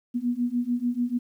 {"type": "beating tone pair", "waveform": "sine", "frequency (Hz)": [239.2, 246], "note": ["A#3", "B3"], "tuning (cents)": [45, -7], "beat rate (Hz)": 6.8, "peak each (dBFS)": [-27, -26], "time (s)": [0.14, 1.19], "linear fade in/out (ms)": 20, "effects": ["10-bit"]}